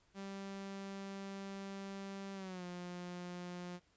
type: tone with pitch glide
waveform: sawtooth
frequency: 196 to 177.67 Hz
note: G3 to F3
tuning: 0 to +30 cents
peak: -40 dBFS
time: 0.14-3.8 s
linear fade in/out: 50 ms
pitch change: -170 cents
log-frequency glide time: 2.34-2.65 s
effects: pink hiss -73 dBFS RMS until 3.96 s + resampled to 16000 Hz